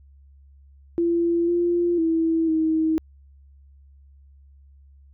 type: tone with pitch steps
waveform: sine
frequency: 340.1 / 346.8 / 326.6 / 318.1 Hz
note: F4 / F4 / E4 / D#4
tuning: -46 / -12 / -16 / +38 cents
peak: -18 dBFS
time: 0.98-2.98 s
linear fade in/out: 0 ms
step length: 500 ms
effects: added 69 Hz sine -48 dBFS peak until 5.13 s